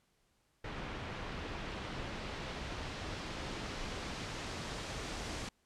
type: noise with low-pass filter sweep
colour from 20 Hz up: pink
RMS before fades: -42 dBFS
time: 0.64-5.49 s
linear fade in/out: 5 ms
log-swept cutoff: 2700 to 7200 Hz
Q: 0.82
effects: pink hiss -75 dBFS RMS until 5.65 s + low-pass 11000 Hz 12 dB/octave